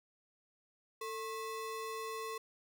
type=ring-modulated tone; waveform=square; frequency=764 Hz; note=G5; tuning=45 cents flat; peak=-37 dBFS; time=1.01-2.38 s; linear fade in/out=5 ms; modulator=318 Hz; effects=none